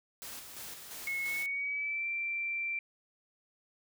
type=noise with tremolo; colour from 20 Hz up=white; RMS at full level=-44 dBFS; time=0.22-1.46 s; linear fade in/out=0 ms; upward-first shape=square; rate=2.9 Hz; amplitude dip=40%
type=tone with pitch glide; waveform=sine; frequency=2181 to 2351 Hz; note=C#7 to D7; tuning=-29 to +1 cents; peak=-32 dBFS; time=1.07-2.79 s; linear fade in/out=2 ms; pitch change=+130 cents; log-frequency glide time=1.24-2.07 s
effects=none